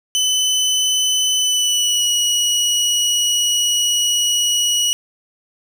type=tone with pitch glide; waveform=25% pulse; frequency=3017 to 2916 Hz; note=F#7 to F#7; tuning=+33 to -26 cents; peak=-11 dBFS; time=0.15-4.93 s; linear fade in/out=0 ms; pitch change=-59 cents; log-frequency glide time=1.37-2.1 s; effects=none